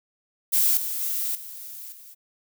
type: noise with level steps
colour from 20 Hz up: violet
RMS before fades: -20 / -29 / -27 / -39 / -46 dBFS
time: 0.52-2.15 s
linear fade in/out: 20 ms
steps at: 0.77 / 1.01 / 1.35 / 1.92 s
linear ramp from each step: 2 ms
effects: none